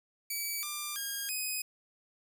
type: tone with pitch steps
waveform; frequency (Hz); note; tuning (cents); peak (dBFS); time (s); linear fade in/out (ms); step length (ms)
5% pulse; 2293 / 1190 / 1625 / 2510; D7 / D6 / G#6 / D#7; -42 / +22 / -38 / +15; -24; 0.3-1.62; 5; 330
effects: none